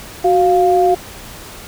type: tone pair together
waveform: sine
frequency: 370 / 700.5 Hz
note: F#4 / F5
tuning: 0 / +5 cents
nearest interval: major seventh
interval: 1105 cents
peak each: -12 dBFS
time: 0.24-0.95 s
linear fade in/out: 10 ms
effects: pink hiss -34 dBFS RMS until 1.67 s